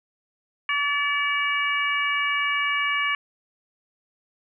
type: harmonic tone with a mistuned harmonic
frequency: 572 Hz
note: D5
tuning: 46 cents flat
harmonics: 2 / 3 / 4 / 5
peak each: -27 / -27 / -25 / -30 dBFS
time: 0.69-3.15 s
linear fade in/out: 2 ms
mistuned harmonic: 3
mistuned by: +24 cents
effects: none